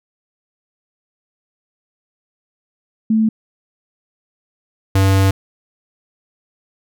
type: tone pair in turn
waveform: sine / square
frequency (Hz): 220 / 96.68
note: A3 / G2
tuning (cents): 0 / -23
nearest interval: octave + major second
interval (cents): 1423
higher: first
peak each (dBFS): -11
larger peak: neither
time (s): 3.1-3.29 / 4.95-5.31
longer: second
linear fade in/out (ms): 5
effects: none